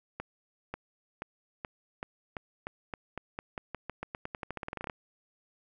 accelerating click train, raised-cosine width 0.5 ms, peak -21 dBFS, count 28, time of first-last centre 0.2-4.898 s, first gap 540 ms, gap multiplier 0.89, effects none

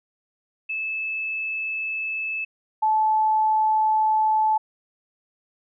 sine tone pair in turn, 2614 / 868 Hz, E7 / A5, -15 / -24 cents, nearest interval octave + perfect fifth, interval 1909 cents, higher first, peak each -25 / -17 dBFS, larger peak second, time 0.69-2.45 / 2.82-4.58 s, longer neither, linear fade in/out 10 ms, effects none

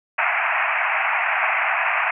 white band-pass noise, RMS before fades -21 dBFS, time 0.18-2.11 s, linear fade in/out 5 ms, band 640 to 2600 Hz, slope 96 dB/octave, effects none

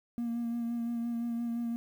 triangle tone with vibrato, 234.7 Hz, A#3, 12 cents sharp, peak -28 dBFS, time 0.18-1.76 s, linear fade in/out 0 ms, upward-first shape sine, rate 5.8 Hz, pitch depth 21 cents each way, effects tanh soft clip ceiling -26 dBFS + 10-bit

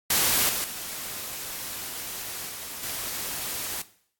white noise with level steps, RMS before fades -22 / -28 / -35 / -37 / -32 dBFS, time 0.1-3.82 s, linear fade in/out 5 ms, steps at 0.49 / 0.64 / 2.49 / 2.83 s, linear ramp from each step 2 ms, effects noise-tail reverb RT60 0.6 s tail -17 dB re dry + AAC 64 kbps

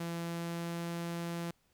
sawtooth tone with pitch glide, 169 to 170.08 Hz, E3 to F3, +43 to -46 cents, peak -32 dBFS, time 0-1.51 s, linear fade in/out 5 ms, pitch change +11 cents, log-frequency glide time 0.2-0.93 s, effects pink hiss -73 dBFS RMS until 1.73 s

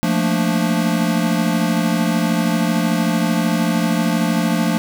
square chord, Bb major seventh, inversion second, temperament equal, 174.61 / 220 / 233.1 / 293.7 Hz, F3 / A3 / Bb3 / D4, 0 / 0 / 0 / 0 cents, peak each -20 / -21 / -24 / -24 dBFS, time 0.03-4.78 s, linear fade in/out 0 ms, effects none

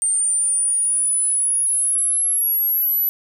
sine linear sweep, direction up, 8790 to 11960 Hz, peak -16 dBFS, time 0.02-3.09 s, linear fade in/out 0 ms, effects 8-bit

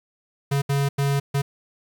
square tone bursts at uneven times, 140 Hz, C#3, 18 cents sharp, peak -20 dBFS, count 4, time 0.51-0.62 / 0.69-0.89 / 0.98-1.2 / 1.34-1.42 s, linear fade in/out 10 ms, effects 9-bit

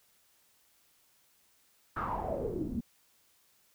pink noise with low-pass filter sweep, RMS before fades -35 dBFS, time 1.96-2.81 s, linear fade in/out 10 ms, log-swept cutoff 1400 to 210 Hz, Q 7.2, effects white hiss -68 dBFS RMS until 3.74 s

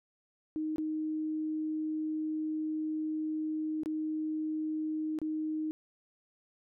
sine tone with dropouts, 311.1 Hz, D#4, in tune, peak -31 dBFS, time 0.56-5.71 s, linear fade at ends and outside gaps 0 ms, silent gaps 0.76-0.782 / 3.834-3.859 / 5.188-5.216 s, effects none

